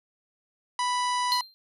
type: harmonic tone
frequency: 987.8 Hz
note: B5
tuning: in tune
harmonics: 1 / 2 / 3 / 4 / 5 / 6 / 7 / 9 / 10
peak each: -25 / -35 / -37 / -38 / -39 / -42 / -47 / -44 / -45 dBFS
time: 0.79-1.41 s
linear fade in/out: 2 ms
type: tone with exponential decay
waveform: triangle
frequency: 4165 Hz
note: C8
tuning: 9 cents flat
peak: -19 dBFS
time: 1.32-1.54 s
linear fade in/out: 0 ms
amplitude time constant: 47 ms
effects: none